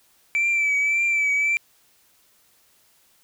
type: tone with vibrato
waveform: sine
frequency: 2320 Hz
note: D7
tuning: 22 cents flat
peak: -16 dBFS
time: 0.35-1.57 s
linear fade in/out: 0 ms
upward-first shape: triangle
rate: 1.8 Hz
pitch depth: 46 cents each way
effects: tanh soft clip ceiling -17 dBFS + white hiss -60 dBFS RMS until 3.23 s